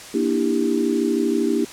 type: chord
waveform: sine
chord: E half-diminished seventh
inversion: second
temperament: just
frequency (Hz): 237.3 / 296.7 / 329.6 / 395.6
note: Bb3 / D4 / E4 / G4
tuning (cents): +31 / +18 / 0 / +16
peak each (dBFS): -23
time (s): 0.14-1.65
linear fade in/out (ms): 5
effects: white hiss -38 dBFS RMS until 1.72 s + low-pass 9000 Hz 12 dB/octave